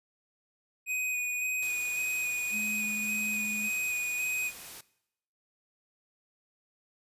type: tone with vibrato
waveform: square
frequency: 2489 Hz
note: D#7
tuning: in tune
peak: -30 dBFS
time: 0.86-4.52 s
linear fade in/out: 50 ms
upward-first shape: square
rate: 1.8 Hz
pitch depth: 12 cents each way
type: noise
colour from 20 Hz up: white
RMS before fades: -45 dBFS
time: 1.62-4.81 s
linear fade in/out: 5 ms
type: tone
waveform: sine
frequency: 212.2 Hz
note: G#3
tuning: 38 cents sharp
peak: -38 dBFS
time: 2.51-3.71 s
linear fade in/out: 50 ms
effects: noise-tail reverb RT60 0.8 s tail -20 dB re dry + resampled to 32000 Hz